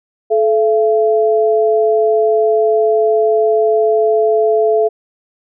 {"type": "tone pair together", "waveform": "sine", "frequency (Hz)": [433.5, 676.5], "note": ["A4", "E5"], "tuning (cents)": [-26, 45], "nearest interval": "minor sixth", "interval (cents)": 771, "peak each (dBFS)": [-11, -14], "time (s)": [0.3, 4.89], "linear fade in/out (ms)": 20, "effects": []}